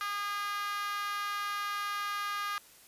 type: tone with high-pass filter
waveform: 5% pulse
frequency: 407.6 Hz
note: G#4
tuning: 32 cents flat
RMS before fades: -35 dBFS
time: 0.01-2.58 s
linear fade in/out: 0 ms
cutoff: 1300 Hz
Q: 7.8
effects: white hiss -57 dBFS RMS until 2.87 s + resampled to 32000 Hz